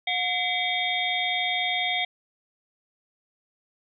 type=tone cluster; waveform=sine; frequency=723 / 2046 / 2270 / 3264 / 3630 Hz; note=F#5 / C7 / C#7 / G#7 / A#7; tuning=-40 / -39 / +41 / -31 / -47 cents; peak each=-30 dBFS; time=0.07-2.05 s; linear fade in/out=5 ms; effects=none